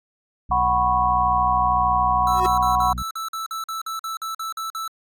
harmonic tone, 61.74 Hz, B1, in tune, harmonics 1 / 2 / 3 / 4, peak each -28 / -36 / -36 / -43 dBFS, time 0.49-3.03 s, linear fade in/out 5 ms
sine chord, F# suspended fourth, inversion none, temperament equal with one note detuned, 740 / 987.8 / 1101.1 Hz, F#5 / B5 / C#6, 0 / 0 / -12 cents, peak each -21 dBFS, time 0.51-2.93 s, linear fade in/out 5 ms
square tone bursts, 1318.5 Hz, E6, in tune, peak -27 dBFS, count 15, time 2.27-4.878 s, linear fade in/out 2 ms, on 130 ms, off 47 ms
square tone with exponential growth, 368.1 Hz, F#4, 9 cents flat, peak -21 dBFS, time 2.27-2.46 s, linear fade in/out 0 ms, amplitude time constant 40 ms
effects AAC 64 kbps

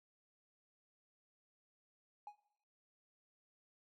triangle tone with exponential decay, 830.6 Hz, G#5, in tune, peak -40 dBFS, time 2.27-2.38 s, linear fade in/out 2 ms, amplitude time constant 23 ms, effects noise-tail reverb RT60 0.7 s tail -20 dB re dry + tanh soft clip ceiling -42 dBFS

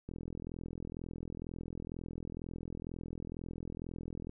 click train, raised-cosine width 3 ms, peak -29 dBFS, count 178, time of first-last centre 0.09-4.294 s, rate 42.1 Hz, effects none

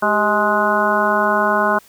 harmonic tone with a mistuned harmonic, 210 Hz, G#3, 19 cents sharp, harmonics 1 / 2 / 3 / 4 / 5 / 6 / 7, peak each -24 / -24 / -20 / -22 / -19 / -23 / -20 dBFS, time 0.02-1.79 s, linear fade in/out 10 ms, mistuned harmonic 2, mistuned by -94 cents, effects white hiss -49 dBFS RMS until 1.88 s

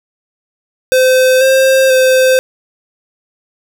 square tone with pitch steps, 515 / 529 / 518 Hz, C5 / C5 / C5, -28 / +19 / -17 cents, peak -7 dBFS, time 0.92-2.39 s, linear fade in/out 0 ms, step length 490 ms, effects none

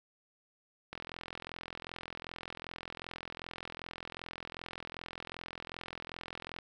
click train, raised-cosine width 0.3 ms, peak -25 dBFS, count 242, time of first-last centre 0.93-6.587 s, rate 42.6 Hz, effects none

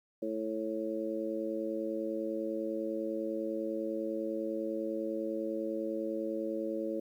harmonic tone, 110 Hz, A2, in tune, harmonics 2 / 3 / 4 / 5, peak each -41 / -36 / -40 / -37 dBFS, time 0.22-7 s, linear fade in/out 5 ms, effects 11-bit

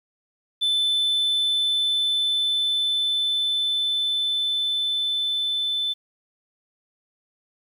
sine tone with level ramp, 3520 Hz, A7, in tune, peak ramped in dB -16 to -21 dBFS, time 0.61-5.94 s, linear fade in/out 20 ms, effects tanh soft clip ceiling -18 dBFS + 9-bit

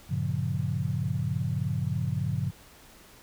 sine chord, G half-diminished seventh, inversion none, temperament just, 98 / 117.6 / 141.12 / 176.4 Hz, G2 / Bb2 / Db3 / F3, 0 / +16 / +31 / +18 cents, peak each -32 / -32 / -30 / -34 dBFS, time 0.09-2.51 s, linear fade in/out 20 ms, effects pink hiss -53 dBFS RMS until 3.22 s

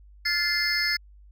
triangle tone cluster, 1416 / 1735 / 2083 / 4422 / 5150 Hz, F6 / A6 / C7 / C#8 / E8, +23 / -25 / -8 / -5 / -41 cents, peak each -33 / -27 / -25 / -30 / -26 dBFS, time 0.25-0.97 s, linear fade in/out 10 ms, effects tanh soft clip ceiling -12 dBFS + added 50 Hz sine -48 dBFS peak until 1.31 s

